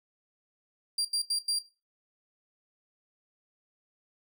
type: tone bursts at uneven times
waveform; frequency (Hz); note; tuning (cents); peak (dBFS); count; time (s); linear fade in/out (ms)
35% pulse; 4749; D8; +18; -25; 4; 0.98-1.05 / 1.13-1.22 / 1.3-1.39 / 1.48-1.59; 5
effects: noise-tail reverb RT60 0.3 s tail -18 dB re dry